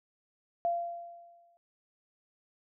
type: tone with exponential decay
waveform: sine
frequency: 688 Hz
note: F5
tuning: 26 cents flat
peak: -25 dBFS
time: 0.65-1.57 s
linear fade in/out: 0 ms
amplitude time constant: 200 ms
effects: none